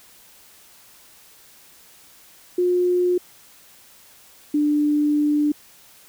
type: tone pair in turn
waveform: sine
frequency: 358 / 296.1 Hz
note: F4 / D4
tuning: +43 / +14 cents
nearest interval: minor third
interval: 329 cents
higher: first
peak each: -16 dBFS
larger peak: neither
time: 2.58-3.18 / 4.54-5.52 s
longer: second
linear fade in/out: 5 ms
effects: white hiss -50 dBFS RMS until 6.08 s